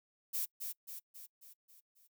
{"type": "noise with echo", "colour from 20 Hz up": "violet", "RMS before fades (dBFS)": -36, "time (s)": [0.33, 0.46], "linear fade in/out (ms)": 20, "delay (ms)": 270, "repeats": 6, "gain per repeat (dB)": -5, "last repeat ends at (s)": 2.08, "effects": ["noise-tail reverb RT60 0.1 s tail -25 dB re dry"]}